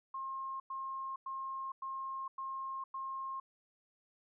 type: tone bursts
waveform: sine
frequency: 1069 Hz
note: C6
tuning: 37 cents sharp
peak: -38 dBFS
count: 6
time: 0.14-3.4 s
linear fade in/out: 5 ms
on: 460 ms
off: 100 ms
effects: none